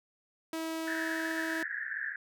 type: tone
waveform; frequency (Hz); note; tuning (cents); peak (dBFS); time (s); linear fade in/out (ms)
sawtooth; 323.5; E4; -32; -30; 0.53-1.63; 2
type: band-pass noise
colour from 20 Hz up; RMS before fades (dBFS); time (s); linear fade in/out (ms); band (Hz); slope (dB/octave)
white; -37; 0.87-2.16; 5; 1600 to 1800; 96
effects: none